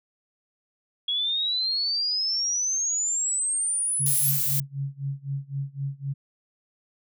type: exponential sweep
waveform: sine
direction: up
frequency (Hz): 3322 to 11460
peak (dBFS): -23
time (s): 1.08-4.31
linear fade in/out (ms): 5
type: tone with tremolo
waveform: sine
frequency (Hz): 138.59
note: C#3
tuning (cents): 0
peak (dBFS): -25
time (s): 3.99-6.14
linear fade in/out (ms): 20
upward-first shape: sine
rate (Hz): 3.9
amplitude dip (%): 95
type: noise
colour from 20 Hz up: violet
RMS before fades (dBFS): -25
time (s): 4.06-4.6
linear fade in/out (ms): 2
effects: none